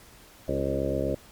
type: harmonic tone with a mistuned harmonic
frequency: 68 Hz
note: C#2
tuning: 33 cents flat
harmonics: 1 / 2 / 3 / 4 / 5 / 6 / 7 / 8 / 9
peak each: -34 / -34 / -37 / -33 / -34 / -35 / -34 / -31 / -33 dBFS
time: 0.48-1.15 s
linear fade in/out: 5 ms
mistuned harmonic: 5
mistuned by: +29 cents
effects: pink hiss -52 dBFS RMS until 1.31 s + MP3 96 kbps